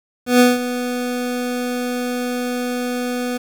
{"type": "tone with ADSR envelope", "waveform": "25% pulse", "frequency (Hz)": 246.9, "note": "B3", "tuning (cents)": 0, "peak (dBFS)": -4, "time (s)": [0.26, 3.38], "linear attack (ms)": 140, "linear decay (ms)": 180, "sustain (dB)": -13, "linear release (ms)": 13, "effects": ["7-bit"]}